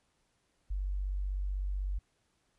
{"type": "tone", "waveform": "sine", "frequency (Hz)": 48, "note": "G1", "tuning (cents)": -36, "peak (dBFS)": -31, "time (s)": [0.7, 1.99], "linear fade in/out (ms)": 10, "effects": ["pink hiss -75 dBFS RMS until 2.58 s", "resampled to 24000 Hz"]}